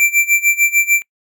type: tone with tremolo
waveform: square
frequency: 2349 Hz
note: D7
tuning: in tune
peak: -9 dBFS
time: 0-1.02 s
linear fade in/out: 0 ms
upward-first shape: sine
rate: 6.7 Hz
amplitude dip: 90%
effects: noise-tail reverb RT60 0.1 s tail -25 dB re dry